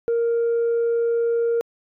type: tone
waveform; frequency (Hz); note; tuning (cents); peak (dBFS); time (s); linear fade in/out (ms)
sine; 466.2; A#4; 0; -16; 0.08-1.61; 0
effects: tanh soft clip ceiling -16 dBFS